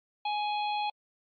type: harmonic tone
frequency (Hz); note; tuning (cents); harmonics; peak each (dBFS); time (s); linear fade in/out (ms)
835; G#5; +9; 1 / 3 / 4 / 5; -29 / -39 / -41 / -43; 0.25-0.9; 5
effects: AAC 48 kbps